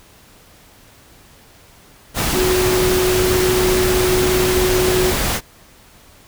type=tone in noise; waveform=sine; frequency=367.9 Hz; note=F#4; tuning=10 cents flat; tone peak=-15 dBFS; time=2.33-5.14 s; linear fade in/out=50 ms; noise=pink; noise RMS=-19 dBFS; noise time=2.14-5.41 s; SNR=+1 dB; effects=pink hiss -47 dBFS RMS until 6.27 s